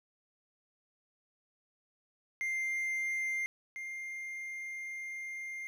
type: tone pair in turn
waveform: triangle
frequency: 2099 / 2108 Hz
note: C7 / C7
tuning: +5 / +12 cents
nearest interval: unison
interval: 7 cents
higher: second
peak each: -30 / -37 dBFS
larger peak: first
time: 2.41-3.46 / 3.76-5.67 s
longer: second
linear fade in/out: 0 ms
effects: none